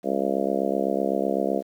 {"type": "harmonic tone", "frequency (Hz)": 67.9, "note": "C#2", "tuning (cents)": -35, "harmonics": [3, 4, 5, 6, 7, 8, 9, 10], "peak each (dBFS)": [-30, -30, -30, -30, -30, -30, -30, -30], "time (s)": [0.03, 1.63], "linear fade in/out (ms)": 50, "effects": ["9-bit"]}